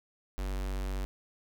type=tone with notch filter; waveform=square; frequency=47.61 Hz; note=G1; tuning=50 cents flat; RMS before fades=-34 dBFS; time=0.38-1.05 s; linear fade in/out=0 ms; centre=120 Hz; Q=1.8; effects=none